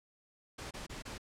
pink noise bursts, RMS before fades -44 dBFS, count 4, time 0.58-1.181 s, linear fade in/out 10 ms, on 130 ms, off 27 ms, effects low-pass 8000 Hz 12 dB/octave

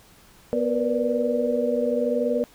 sine tone cluster, 245.1 / 472.7 / 493.4 / 587 Hz, B3 / A#4 / B4 / D5, -13 / +24 / -2 / -1 cents, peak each -26 dBFS, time 0.53-2.44 s, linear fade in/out 0 ms, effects pink hiss -53 dBFS RMS until 2.54 s

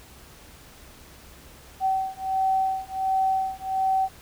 sine beating tone pair, 764 / 765.4 Hz, G5 / G5, -45 / -42 cents, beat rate 1.4 Hz, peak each -25 dBFS, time 1.8-4.09 s, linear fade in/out 50 ms, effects added 66 Hz sine -54 dBFS peak until 4.21 s + pink hiss -49 dBFS RMS until 4.21 s

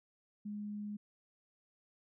sine tone, 207.7 Hz, G#3, in tune, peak -39 dBFS, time 0.45-0.97 s, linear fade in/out 10 ms, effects none

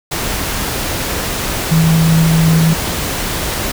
sine tone in noise, 162.2 Hz, E3, 28 cents flat, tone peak -8 dBFS, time 1.71-2.74 s, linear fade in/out 10 ms, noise pink, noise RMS -19 dBFS, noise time 0.11-3.72 s, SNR +8 dB, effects none

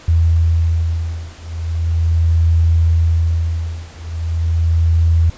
sine beating tone pair, 82.41 / 82.8 Hz, E2 / E2, 0 / +8 cents, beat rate 0.39 Hz, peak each -15 dBFS, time 0.08-5.3 s, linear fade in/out 5 ms, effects pink hiss -40 dBFS RMS until 5.37 s + resampled to 16000 Hz

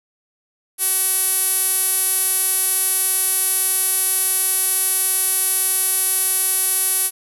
sawtooth tone with band-pass filter, 378.5 Hz, F#4, 39 cents sharp, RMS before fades -19 dBFS, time 0.78-7.11 s, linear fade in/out 50 ms, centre 11000 Hz, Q 5.6, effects none

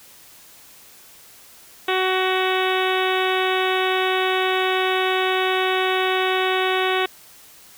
harmonic tone, 374.2 Hz, F#4, 20 cents sharp, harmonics 1 / 2 / 3 / 4 / 5 / 6 / 7 / 8 / 9 / 10, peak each -22 / -25 / -27 / -28 / -29 / -30 / -30 / -31 / -32 / -32 dBFS, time 1.88-7.06 s, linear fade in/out 5 ms, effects white hiss -47 dBFS RMS until 7.77 s

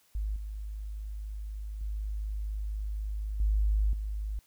sine tone with level steps, 52 Hz, G#1, 3 cents sharp, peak -29 / -35 / -31 / -23 / -31 dBFS, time 0.15-4.39 s, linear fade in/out 0 ms, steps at 0.36 / 1.81 / 3.4 / 3.93 s, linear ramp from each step 2 ms, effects white hiss -66 dBFS RMS until 4.46 s

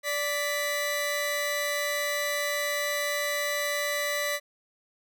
sawtooth tone pair together, 584 / 1979.7 Hz, D5 / B6, -10 / +4 cents, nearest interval octave + major sixth, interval 2114 cents, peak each -26 dBFS, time 0.03-4.4 s, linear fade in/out 50 ms, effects none

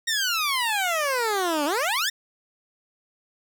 15% pulse exponential two-way sweep, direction down then up, 1885 to 280.7 to 1885 Hz, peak -16 dBFS, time 0.07-2.1 s, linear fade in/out 10 ms, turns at 1.65 s, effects none

